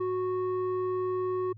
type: tone with low-pass filter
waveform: square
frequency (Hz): 368.3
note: F#4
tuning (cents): -8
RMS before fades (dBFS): -30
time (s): 0-1.53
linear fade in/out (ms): 10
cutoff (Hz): 840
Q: 5.6
effects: added 108 Hz sine -45 dBFS peak until 1.57 s